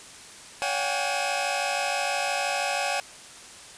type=tone cluster; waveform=sawtooth; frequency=566 / 720 / 773 / 819 / 2557 Hz; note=C#5 / F#5 / G5 / G#5 / D#7; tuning=+36 / -47 / -24 / -24 / +47 cents; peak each=-28 dBFS; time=0.62-3 s; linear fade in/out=0 ms; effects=white hiss -45 dBFS RMS until 3.77 s + resampled to 22050 Hz